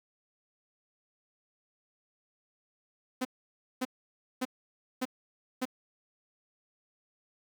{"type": "tone bursts", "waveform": "sawtooth", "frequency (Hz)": 255.7, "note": "C4", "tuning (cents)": -40, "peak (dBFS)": -25, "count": 5, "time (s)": [3.21, 5.655], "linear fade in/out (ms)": 10, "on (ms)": 41, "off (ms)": 560, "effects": ["9-bit"]}